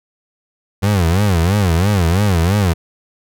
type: tone with vibrato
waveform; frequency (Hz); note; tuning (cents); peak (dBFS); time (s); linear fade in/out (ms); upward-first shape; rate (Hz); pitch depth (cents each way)
30% pulse; 92.5; F#2; 0; -9; 0.82-2.74; 20; sine; 3; 220
effects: none